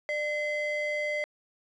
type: ring-modulated tone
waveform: triangle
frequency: 1324 Hz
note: E6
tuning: 7 cents sharp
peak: -23 dBFS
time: 0.09-1.24 s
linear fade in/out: 0 ms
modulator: 727 Hz
effects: resampled to 22050 Hz